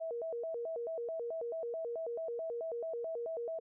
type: tone with vibrato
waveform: sine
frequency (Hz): 554.4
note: C#5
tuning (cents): 0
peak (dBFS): -36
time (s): 0-3.6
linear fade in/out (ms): 20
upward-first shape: square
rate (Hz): 4.6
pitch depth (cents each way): 280
effects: none